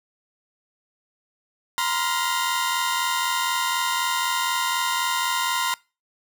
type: tone cluster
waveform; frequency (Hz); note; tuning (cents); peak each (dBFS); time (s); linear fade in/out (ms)
sawtooth; 949 / 1033 / 1402 / 3673; A#5 / C6 / F6 / A#7; +31 / -22 / +6 / -26; -23 / -22 / -26 / -28; 1.78-5.74; 0
effects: noise-tail reverb RT60 0.3 s tail -23 dB re dry